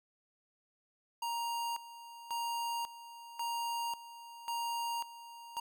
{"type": "tone with tremolo", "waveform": "square", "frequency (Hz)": 936, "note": "A#5", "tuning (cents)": 7, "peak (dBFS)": -35, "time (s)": [1.22, 5.6], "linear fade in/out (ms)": 5, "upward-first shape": "square", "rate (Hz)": 0.92, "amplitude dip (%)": 80, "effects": []}